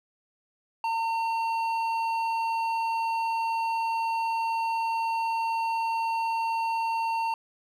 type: tone with hard clipping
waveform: sine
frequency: 909 Hz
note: A#5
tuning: 44 cents flat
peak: -27 dBFS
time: 0.84-7.34 s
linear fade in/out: 2 ms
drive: 8 dB
effects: none